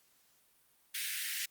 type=high-pass noise; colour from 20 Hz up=pink; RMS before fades=-37 dBFS; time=0.94-1.46 s; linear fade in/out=10 ms; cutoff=1700 Hz; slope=48 dB/octave; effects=white hiss -69 dBFS RMS until 1.5 s + Opus 48 kbps